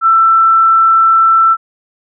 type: tone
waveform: sine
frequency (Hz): 1334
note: E6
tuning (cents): +20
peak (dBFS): -5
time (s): 0.01-1.57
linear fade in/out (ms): 50
effects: none